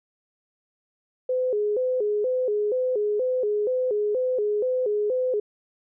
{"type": "tone with vibrato", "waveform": "sine", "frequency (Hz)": 461, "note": "A#4", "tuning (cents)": -19, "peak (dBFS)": -21, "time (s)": [1.29, 5.4], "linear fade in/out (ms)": 5, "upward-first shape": "square", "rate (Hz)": 2.1, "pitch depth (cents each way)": 170, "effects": []}